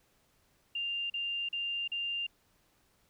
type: tone bursts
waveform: sine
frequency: 2794 Hz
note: F7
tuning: in tune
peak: -32 dBFS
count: 4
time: 0.75-2.267 s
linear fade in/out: 5 ms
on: 350 ms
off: 39 ms
effects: pink hiss -70 dBFS RMS until 3.09 s